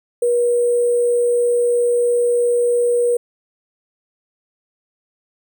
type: tone with sample-and-hold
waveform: sine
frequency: 481.5 Hz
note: B4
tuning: 44 cents flat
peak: -13 dBFS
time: 0.22-3.17 s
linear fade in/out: 5 ms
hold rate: 8820 Hz
effects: none